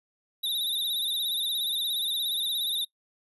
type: tone with vibrato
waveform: square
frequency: 3731 Hz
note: A#7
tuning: 1 cent sharp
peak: -27 dBFS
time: 0.43-2.85 s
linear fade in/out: 10 ms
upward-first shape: sine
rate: 17 Hz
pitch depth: 87 cents each way
effects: noise-tail reverb RT60 0.1 s tail -23 dB re dry + resampled to 32000 Hz